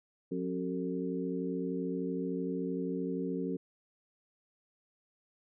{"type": "harmonic tone with a mistuned harmonic", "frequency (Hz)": 90.2, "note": "F#2", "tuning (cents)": -44, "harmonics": [2, 3, 4, 5], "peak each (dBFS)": [-37, -36, -39, -39], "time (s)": [0.31, 3.57], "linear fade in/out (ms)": 10, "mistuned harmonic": 4, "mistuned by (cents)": 80, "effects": []}